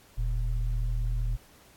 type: tone pair together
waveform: sine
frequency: 41.2 / 116.54 Hz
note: E1 / A#2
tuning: 0 / 0 cents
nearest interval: octave + tritone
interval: 1800 cents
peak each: -26 / -33 dBFS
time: 0.17-1.37 s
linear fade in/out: 20 ms
effects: pink hiss -57 dBFS RMS until 1.76 s + AAC 64 kbps